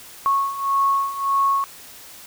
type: beating tone pair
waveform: sine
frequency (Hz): 1100 / 1101.7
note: C#6 / C#6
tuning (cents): -14 / -11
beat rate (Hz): 1.7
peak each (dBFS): -23 / -19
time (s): 0.26-1.64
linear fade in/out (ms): 0
effects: white hiss -42 dBFS RMS until 2.26 s